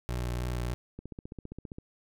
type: tone with vibrato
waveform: 25% pulse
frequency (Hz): 60.8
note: B1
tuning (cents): -26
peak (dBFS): -27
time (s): 0.09-0.74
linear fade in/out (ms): 0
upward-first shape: triangle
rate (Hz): 3.3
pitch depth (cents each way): 25
type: click train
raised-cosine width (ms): 3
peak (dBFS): -28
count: 13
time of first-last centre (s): 0.99-1.785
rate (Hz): 15.1
effects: none